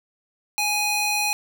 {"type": "tone with high-pass filter", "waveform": "square", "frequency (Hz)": 830.6, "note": "G#5", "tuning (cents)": 0, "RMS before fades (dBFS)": -23, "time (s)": [0.58, 1.33], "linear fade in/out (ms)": 0, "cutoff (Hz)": 1700, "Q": 0.94, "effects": []}